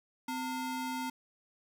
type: ring-modulated tone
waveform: square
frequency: 582 Hz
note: D5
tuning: 16 cents flat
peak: -32 dBFS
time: 0.28-1.1 s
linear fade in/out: 5 ms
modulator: 325 Hz
effects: none